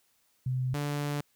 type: tone pair in turn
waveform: sine / sawtooth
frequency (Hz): 128.1 / 145.46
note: C3 / D3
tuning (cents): -36 / -16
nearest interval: major second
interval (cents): 220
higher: second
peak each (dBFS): -27 / -26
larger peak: second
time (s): 0.46-0.74 / 0.74-1.21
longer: second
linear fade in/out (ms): 5
effects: white hiss -70 dBFS RMS until 1.35 s